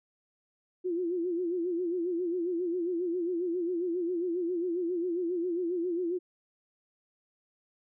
sine tone with vibrato, 349.6 Hz, F4, 2 cents sharp, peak -28 dBFS, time 0.84-6.19 s, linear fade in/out 20 ms, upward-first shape sine, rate 7.4 Hz, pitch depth 94 cents each way, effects none

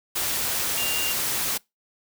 sine tone in noise, 2794 Hz, F7, in tune, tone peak -28 dBFS, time 0.77-1.13 s, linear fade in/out 10 ms, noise white, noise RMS -26 dBFS, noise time 0.15-1.58 s, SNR -5 dB, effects noise-tail reverb RT60 0.2 s tail -24 dB re dry

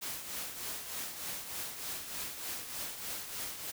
white noise with tremolo, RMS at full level -38 dBFS, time 0.01-3.72 s, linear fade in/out 20 ms, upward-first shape triangle, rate 3.3 Hz, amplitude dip 60%, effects none

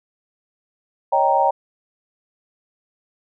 sine chord, Eb dominant seventh, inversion third, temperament equal, 554.4 / 622.3 / 784 / 932.3 Hz, Db5 / Eb5 / G5 / Bb5, 0 / 0 / 0 / 0 cents, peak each -21 / -23 / -18 / -18 dBFS, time 1.12-1.51 s, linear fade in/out 10 ms, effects none

